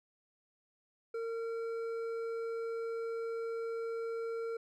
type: tone with hard clipping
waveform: sine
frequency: 457.5 Hz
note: A#4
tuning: 32 cents flat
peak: -37 dBFS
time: 1.14-4.57 s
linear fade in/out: 5 ms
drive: 7 dB
effects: none